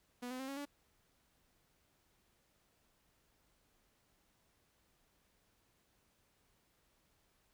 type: tone with pitch steps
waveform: sawtooth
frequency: 245.5 / 255.2 / 265.3 / 275.7 / 286.6 Hz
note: B3 / C4 / C4 / C#4 / D4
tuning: -10 / -43 / +24 / -9 / -42 cents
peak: -38 dBFS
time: 0.22-0.655 s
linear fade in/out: 10 ms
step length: 87 ms
effects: pink hiss -75 dBFS RMS until 7.53 s